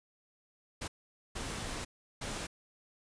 pink noise bursts at uneven times, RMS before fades -39 dBFS, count 3, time 0.81-0.88 / 1.35-1.85 / 2.21-2.47 s, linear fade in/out 10 ms, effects resampled to 22050 Hz

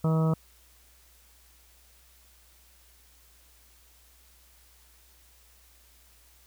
harmonic tone, 160 Hz, D#3, 49 cents sharp, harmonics 1 / 2 / 3 / 4 / 5 / 6 / 7 / 8, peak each -22 / -37 / -33 / -36 / -45 / -41 / -43 / -39 dBFS, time 0.04-0.34 s, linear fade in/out 5 ms, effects added 60 Hz sine -60 dBFS peak until 6.46 s + white hiss -60 dBFS RMS until 6.46 s

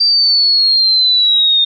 sine linear sweep, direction down, 4699 to 3650 Hz, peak -8 dBFS, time 0-1.65 s, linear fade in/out 10 ms, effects none

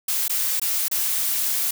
blue noise with dropouts, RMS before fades -23 dBFS, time 0.08-1.71 s, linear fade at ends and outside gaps 5 ms, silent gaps 0.281-0.295 / 0.598-0.616 / 0.883-0.913 s, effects none

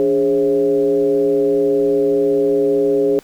sine tone with frequency modulation, 413.3 Hz, G#4, 8 cents flat, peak -12 dBFS, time 0-3.19 s, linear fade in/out 0 ms, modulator 125 Hz, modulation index 0.85, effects pink hiss -47 dBFS RMS until 3.23 s

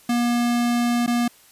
square tone with dropouts, 239.2 Hz, A#3, 45 cents sharp, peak -19 dBFS, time 0.09-1.28 s, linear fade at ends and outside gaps 5 ms, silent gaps 1.064-1.076 s, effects white hiss -52 dBFS RMS until 1.51 s + resampled to 32000 Hz

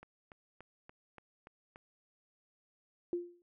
click train, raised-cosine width 0.5 ms, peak -36 dBFS, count 7, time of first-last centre 0.03-1.759 s, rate 3.47 Hz
sine tone with exponential decay, 349.2 Hz, F4, in tune, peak -29 dBFS, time 3.13-3.42 s, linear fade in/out 1 ms, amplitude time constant 61 ms
effects none

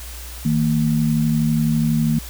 sine tone pair together, 155.7 / 227.9 Hz, D#3 / A#3, +2 / -39 cents, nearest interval perfect fifth, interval 659 cents, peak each -18 / -18 dBFS, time 0.45-2.19 s, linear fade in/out 5 ms, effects added 60 Hz sine -33 dBFS peak until 2.29 s + white hiss -37 dBFS RMS until 2.29 s

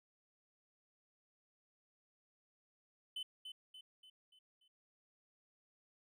triangle tone with echo, 3034 Hz, F#7, 43 cents sharp, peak -39 dBFS, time 3.16-3.23 s, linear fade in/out 5 ms, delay 290 ms, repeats 5, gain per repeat -6 dB, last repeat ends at 4.68 s, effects none

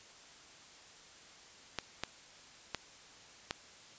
clicks, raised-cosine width 0.2 ms, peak -17 dBFS, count 4, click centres 1.787 / 2.036 / 2.747 / 3.509 s, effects white hiss -56 dBFS RMS until 3.98 s + resampled to 16000 Hz

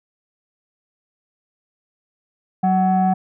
sine tone pair together, 187.25 / 749 Hz, F#3 / F#5, +21 / +21 cents, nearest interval 2 octaves, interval 2400 cents, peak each -15 dBFS, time 2.63-3.14 s, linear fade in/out 10 ms, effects tanh soft clip ceiling -10 dBFS

